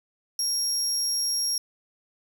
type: tone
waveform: 30% pulse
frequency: 5588 Hz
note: F8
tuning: in tune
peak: -20 dBFS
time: 0.39-1.58 s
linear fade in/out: 2 ms
effects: none